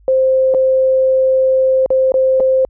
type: tone with dropouts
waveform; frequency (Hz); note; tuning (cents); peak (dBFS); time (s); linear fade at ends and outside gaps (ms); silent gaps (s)
sine; 524; C5; +2; -9; 0.08-2.65; 1; 0.54-0.546 / 1.861-1.904 / 2.12-2.141 / 2.4-2.404
effects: added 50 Hz sine -44 dBFS peak until 2.69 s